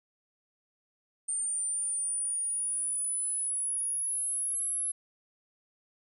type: linear sweep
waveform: sine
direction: up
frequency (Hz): 8910 to 11000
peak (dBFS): -29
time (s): 1.28-4.92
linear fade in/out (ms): 10
effects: none